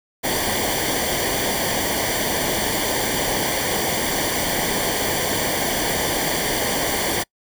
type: noise with comb filter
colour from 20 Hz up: pink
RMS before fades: -22 dBFS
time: 0.23-7.24 s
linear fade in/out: 20 ms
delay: 0.76 ms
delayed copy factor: -0.75
effects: noise-tail reverb RT60 0.1 s tail -26 dB re dry